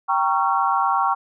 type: chord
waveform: sine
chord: G half-diminished seventh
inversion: none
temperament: equal with one note detuned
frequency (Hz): 784 / 932.3 / 1108.7 / 1361.1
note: G5 / Bb5 / Db6 / F6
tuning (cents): 0 / 0 / 0 / -45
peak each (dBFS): -22 / -23 / -21 / -25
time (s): 0.08-1.15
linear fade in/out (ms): 20
effects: none